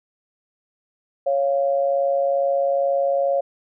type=tone pair together; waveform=sine; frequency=554 / 696.3 Hz; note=C#5 / F5; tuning=-1 / -5 cents; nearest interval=major third; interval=396 cents; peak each=-18 / -24 dBFS; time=1.26-3.41 s; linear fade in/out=10 ms; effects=none